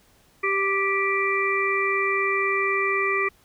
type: harmonic tone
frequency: 392 Hz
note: G4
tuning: in tune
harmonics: 1 / 3 / 5 / 6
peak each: -26 / -26 / -26 / -26 dBFS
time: 0.43-3.29 s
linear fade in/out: 10 ms
effects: pink hiss -59 dBFS RMS until 3.44 s